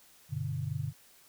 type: chord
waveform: sine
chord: G major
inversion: none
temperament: equal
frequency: 98 / 123.47 / 146.83 Hz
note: G2 / B2 / D3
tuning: 0 / 0 / 0 cents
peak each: -38 / -36 / -35 dBFS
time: 0.29-0.93 s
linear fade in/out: 50 ms
effects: white hiss -60 dBFS RMS until 1.28 s